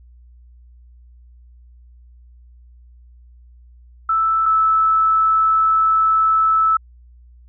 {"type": "tone pair in turn", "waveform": "sine", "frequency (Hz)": [1318.5, 1309.4], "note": ["E6", "E6"], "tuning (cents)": [0, -12], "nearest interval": "unison", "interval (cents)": 12, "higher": "first", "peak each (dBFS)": [-14, -12], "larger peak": "second", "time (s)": [[4.09, 4.46], [4.46, 6.77]], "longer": "second", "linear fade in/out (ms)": 5, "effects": ["added 60 Hz sine -43 dBFS peak until 7.48 s"]}